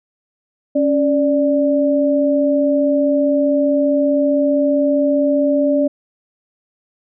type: tone pair together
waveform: sine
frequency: 277.4 / 587.3 Hz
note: C#4 / D5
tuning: +1 / 0 cents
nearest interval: octave + minor second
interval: 1299 cents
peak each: -15 dBFS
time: 0.75-5.88 s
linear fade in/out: 10 ms
effects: none